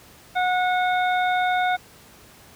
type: harmonic tone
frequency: 730 Hz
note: F#5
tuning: 24 cents flat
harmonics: 1 / 2 / 3 / 5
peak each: -20 / -26 / -30 / -34 dBFS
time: 0.35-1.77 s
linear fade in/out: 20 ms
effects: pink hiss -49 dBFS RMS until 2.55 s + high-pass 60 Hz 12 dB/octave